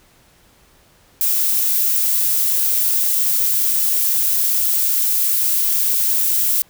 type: noise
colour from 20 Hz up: violet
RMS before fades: -17 dBFS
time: 1.21-6.62 s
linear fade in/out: 0 ms
effects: pink hiss -53 dBFS RMS until 6.69 s